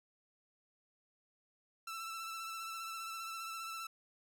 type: tone with vibrato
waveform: sawtooth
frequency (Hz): 1331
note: E6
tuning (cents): +16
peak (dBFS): -38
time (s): 1.87-3.87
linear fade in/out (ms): 5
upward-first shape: sine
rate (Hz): 15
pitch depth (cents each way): 27
effects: none